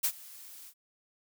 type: noise with ADSR envelope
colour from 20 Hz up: blue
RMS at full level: -26 dBFS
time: 0.03-0.74 s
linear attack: 16 ms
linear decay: 69 ms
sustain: -23 dB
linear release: 68 ms
effects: none